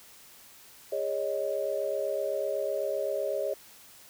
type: chord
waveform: sine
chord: Ab suspended fourth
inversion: none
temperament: equal with one note detuned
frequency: 408.9 / 554.4 / 622.3 Hz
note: Ab4 / Db5 / Eb5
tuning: -27 / 0 / 0 cents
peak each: -34 / -31 / -32 dBFS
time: 0.92-3.54 s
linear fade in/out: 5 ms
effects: white hiss -53 dBFS RMS until 4.09 s